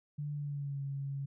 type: tone with pitch glide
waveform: sine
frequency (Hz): 146.83 to 138.67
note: D3 to C#3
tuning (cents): 0 to +1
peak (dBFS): -35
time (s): 0.18-1.26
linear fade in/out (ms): 10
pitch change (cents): -99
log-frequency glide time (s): 0.33-0.82
effects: none